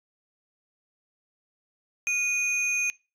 sine tone pair together, 2467 / 6340 Hz, D#7 / G8, -15 / +19 cents, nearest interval octave + major third, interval 1634 cents, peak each -22 / -29 dBFS, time 2.07-2.9 s, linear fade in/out 0 ms, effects noise-tail reverb RT60 0.3 s tail -25 dB re dry + tanh soft clip ceiling -20 dBFS

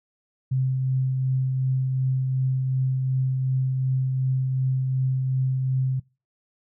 sine tone with tremolo, 130.81 Hz, C3, in tune, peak -19 dBFS, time 0.51-6 s, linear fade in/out 10 ms, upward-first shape triangle, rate 2.7 Hz, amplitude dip 30%, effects noise-tail reverb RT60 0.3 s tail -24 dB re dry

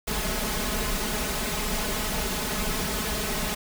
pink noise with comb filter, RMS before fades -28 dBFS, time 0.07-3.55 s, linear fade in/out 10 ms, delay 4.7 ms, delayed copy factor +0.85, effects none

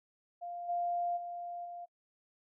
sine tone with level steps, 698.5 Hz, F5, in tune, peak -39 / -31 / -39 / -42 dBFS, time 0.41-1.86 s, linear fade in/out 20 ms, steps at 0.68 / 1.16 / 1.64 s, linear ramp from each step 20 ms, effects noise-tail reverb RT60 0.1 s tail -22 dB re dry

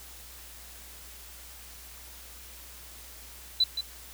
sine tone with echo, 3993 Hz, B7, 18 cents sharp, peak -19 dBFS, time 3.6-3.64 s, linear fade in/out 5 ms, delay 170 ms, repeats 1, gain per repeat -9 dB, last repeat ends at 3.81 s, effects added 60 Hz sine -51 dBFS peak until 4.13 s + white hiss -48 dBFS RMS until 4.13 s

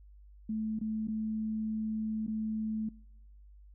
sine tone with dropouts, 218 Hz, A3, 16 cents flat, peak -31 dBFS, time 0.49-2.89 s, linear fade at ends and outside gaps 5 ms, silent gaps 0.79-0.812 / 1.073-1.082 / 2.266-2.278 s, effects noise-tail reverb RT60 0.9 s tail -26 dB re dry + added 50 Hz sine -52 dBFS peak until 3.74 s

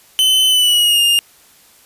45% pulse tone with pitch glide, 3041 to 2821 Hz, F#7 to F7, +47 to +17 cents, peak -10 dBFS, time 0.19-1.19 s, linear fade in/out 0 ms, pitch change -130 cents, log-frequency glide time 0.48-1.02 s, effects white hiss -48 dBFS RMS until 1.85 s + resampled to 32000 Hz

